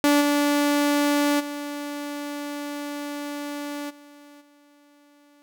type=tone with level steps; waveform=sawtooth; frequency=289.9 Hz; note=D4; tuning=22 cents flat; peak=-12 / -15 / -26 / -42 / -50 dBFS; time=0.04-5.42 s; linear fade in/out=0 ms; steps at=0.2 / 1.39 / 3.89 / 4.4 s; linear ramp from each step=20 ms; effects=none